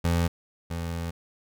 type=tone pair in turn; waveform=25% pulse; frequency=85.1 / 84.22 Hz; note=F2 / E2; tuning=-44 / +38 cents; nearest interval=unison; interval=18 cents; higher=first; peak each=-18 / -26 dBFS; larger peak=first; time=0.04-0.28 / 0.7-1.11 s; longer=second; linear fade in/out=10 ms; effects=none